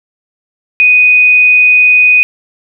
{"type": "tone", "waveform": "sine", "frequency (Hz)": 2489, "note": "D#7", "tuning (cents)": 0, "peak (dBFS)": -3, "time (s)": [0.8, 2.23], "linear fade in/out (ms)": 0, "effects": []}